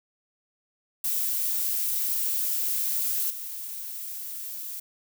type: noise with level steps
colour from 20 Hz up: violet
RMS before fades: -27 / -36 dBFS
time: 1.04-4.8 s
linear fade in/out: 5 ms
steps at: 3.3 s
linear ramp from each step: 5 ms
effects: none